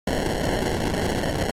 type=noise with sample-and-hold; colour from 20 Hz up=violet; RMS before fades=-24 dBFS; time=0.07-1.51 s; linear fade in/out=5 ms; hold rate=1225 Hz; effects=low-pass 11000 Hz 12 dB/octave + AAC 48 kbps